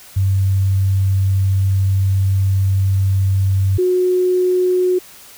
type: tone pair in turn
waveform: sine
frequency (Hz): 96.6 / 364.7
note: G2 / F#4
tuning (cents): -25 / -25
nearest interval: octave + major seventh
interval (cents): 2300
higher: second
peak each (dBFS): -12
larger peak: neither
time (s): 0.16-3.78 / 3.78-4.99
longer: first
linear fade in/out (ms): 10
effects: white hiss -41 dBFS RMS until 5.37 s